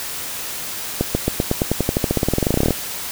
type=accelerating click train; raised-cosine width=2 ms; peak=-3 dBFS; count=27; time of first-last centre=1.01-2.707 s; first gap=140 ms; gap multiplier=0.93; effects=white hiss -28 dBFS RMS until 3.11 s